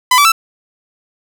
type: tone with pitch steps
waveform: sawtooth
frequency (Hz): 1005 / 1154.4 / 1326.1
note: B5 / D6 / E6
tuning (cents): +30 / -30 / +10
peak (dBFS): -3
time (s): 0.11-0.32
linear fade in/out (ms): 5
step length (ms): 70
effects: none